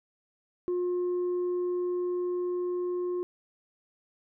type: tone with frequency modulation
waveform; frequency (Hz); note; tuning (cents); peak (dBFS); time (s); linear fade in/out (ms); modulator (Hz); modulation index
sine; 357.1; F4; +39; -27; 0.68-3.23; 0; 714; 0.21
effects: none